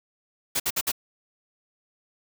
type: noise bursts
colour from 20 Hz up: white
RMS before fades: -25 dBFS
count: 4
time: 0.55-0.918 s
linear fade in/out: 10 ms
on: 50 ms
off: 56 ms
effects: none